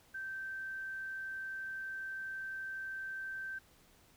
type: tone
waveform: sine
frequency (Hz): 1557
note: G6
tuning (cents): -12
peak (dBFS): -39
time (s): 0.14-3.59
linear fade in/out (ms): 10
effects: pink hiss -65 dBFS RMS until 4.16 s